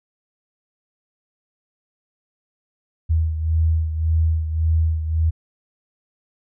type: beating tone pair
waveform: sine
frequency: 80 / 81.8 Hz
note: D#2 / E2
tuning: +49 / -13 cents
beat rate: 1.8 Hz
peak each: -17 / -24 dBFS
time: 3.09-5.31 s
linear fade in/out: 20 ms
effects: none